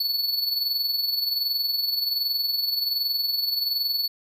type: tone with amplitude modulation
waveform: square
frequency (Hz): 4435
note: C#8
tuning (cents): 0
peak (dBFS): -21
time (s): 0-4.08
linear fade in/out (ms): 5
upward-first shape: sine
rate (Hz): 21.3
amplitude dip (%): 55
effects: none